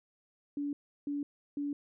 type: tone bursts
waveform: sine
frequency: 287.5 Hz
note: D4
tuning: 37 cents flat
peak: -32 dBFS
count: 3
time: 0.57-1.73 s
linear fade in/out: 2 ms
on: 160 ms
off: 340 ms
effects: none